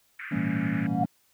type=band-pass noise; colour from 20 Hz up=white; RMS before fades=-39 dBFS; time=0.19-0.87 s; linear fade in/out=5 ms; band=1400 to 2200 Hz; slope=48 dB/octave
type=chord; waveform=triangle; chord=E diminished seventh; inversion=none; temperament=equal with one note detuned; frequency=164.81 / 196 / 227.2 / 277.2 Hz; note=E3 / G3 / Bb3 / Db4; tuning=0 / 0 / -44 / 0 cents; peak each=-29 dBFS; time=0.31-1.06 s; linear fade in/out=10 ms
type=tone with tremolo; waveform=sine; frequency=114.6 Hz; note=A#2; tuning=29 cents flat; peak=-29 dBFS; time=0.36-1.06 s; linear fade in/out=0 ms; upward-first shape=triangle; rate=11 Hz; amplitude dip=95%
type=tone with exponential growth; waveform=sine; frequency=721 Hz; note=F#5; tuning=45 cents flat; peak=-21 dBFS; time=0.78-1.04 s; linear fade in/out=5 ms; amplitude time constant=55 ms
effects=white hiss -66 dBFS RMS until 1.33 s